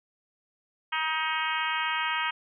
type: harmonic tone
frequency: 315.8 Hz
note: D#4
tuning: 26 cents sharp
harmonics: 3 / 4 / 5 / 6 / 7 / 8 / 9 / 10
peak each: -32 / -33 / -34 / -35 / -35 / -36 / -37 / -37 dBFS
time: 0.92-2.31 s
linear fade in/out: 10 ms
effects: none